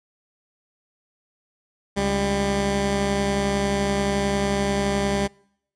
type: tone pair together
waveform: 15% pulse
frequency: 70.22 / 199.3 Hz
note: C#2 / G3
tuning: +23 / +29 cents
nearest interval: octave + tritone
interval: 1806 cents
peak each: -22 / -15 dBFS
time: 1.96-5.28 s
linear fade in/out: 20 ms
effects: noise-tail reverb RT60 0.7 s tail -26 dB re dry + resampled to 22050 Hz